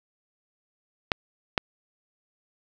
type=clicks; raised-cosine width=0.3 ms; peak=-5 dBFS; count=2; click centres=1.118 / 1.578 s; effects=none